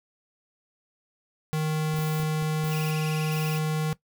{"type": "tone", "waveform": "square", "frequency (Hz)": 155.4, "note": "D#3", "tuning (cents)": -2, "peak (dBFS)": -25, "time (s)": [1.53, 3.93], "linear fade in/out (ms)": 0}
{"type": "clicks", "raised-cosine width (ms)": 3, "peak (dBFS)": -29, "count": 6, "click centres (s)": [1.941, 1.989, 2.2, 2.233, 2.424, 2.64]}
{"type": "noise bursts", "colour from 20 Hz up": "violet", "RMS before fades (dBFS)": -42, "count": 3, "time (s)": [1.96, 3.59], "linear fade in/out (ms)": 2, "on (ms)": 270, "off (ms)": 410}
{"type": "tone with vibrato", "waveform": "35% pulse", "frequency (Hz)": 2629, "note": "E7", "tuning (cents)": -5, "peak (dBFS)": -35, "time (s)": [2.71, 3.58], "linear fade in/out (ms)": 10, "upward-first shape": "sine", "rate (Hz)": 20, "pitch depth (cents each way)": 150}
{"effects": ["noise-tail reverb RT60 0.1 s tail -18 dB re dry"]}